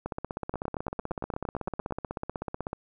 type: two click trains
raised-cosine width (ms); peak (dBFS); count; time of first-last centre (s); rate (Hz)
1; -18 / -18; 44 / 13; 0.06-2.731 / 0.54-1.908; 16.1 / 8.77
effects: none